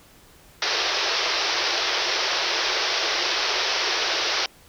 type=band-pass noise; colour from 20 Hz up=white; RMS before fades=-24 dBFS; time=0.62-4.46 s; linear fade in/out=2 ms; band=330 to 5700 Hz; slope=96 dB/octave; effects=pink hiss -52 dBFS RMS until 4.68 s